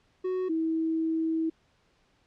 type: tone pair in turn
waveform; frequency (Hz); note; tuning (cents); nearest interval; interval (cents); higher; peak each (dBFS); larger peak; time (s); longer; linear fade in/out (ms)
triangle / sine; 370 / 323; F#4 / E4; 0 / -35; major second; 235; first; -25; neither; 0.24-0.49 / 0.49-1.5; second; 10
effects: pink hiss -67 dBFS RMS until 2.26 s + low-pass 5000 Hz 12 dB/octave